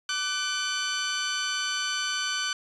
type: tone pair together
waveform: 15% pulse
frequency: 1174.7 / 1506 Hz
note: D6 / F#6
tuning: 0 / +30 cents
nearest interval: major third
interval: 430 cents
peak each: -27 / -21 dBFS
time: 0.09-2.53 s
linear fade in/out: 2 ms
effects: resampled to 22050 Hz + 9-bit